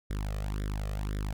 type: tone with flanger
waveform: sawtooth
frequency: 51 Hz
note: G#1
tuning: 31 cents flat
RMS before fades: -33 dBFS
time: 0.1-1.33 s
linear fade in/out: 5 ms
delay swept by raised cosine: 0.55 to 1.65 ms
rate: 1.9 Hz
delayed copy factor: +0.95
effects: none